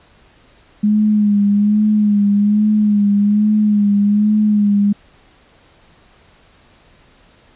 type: tone with vibrato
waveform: sine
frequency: 207.7 Hz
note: G#3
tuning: in tune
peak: -10 dBFS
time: 0.83-4.93 s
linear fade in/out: 10 ms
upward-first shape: sine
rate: 1.2 Hz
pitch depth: 43 cents each way
effects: pink hiss -50 dBFS RMS until 7.55 s + resampled to 8000 Hz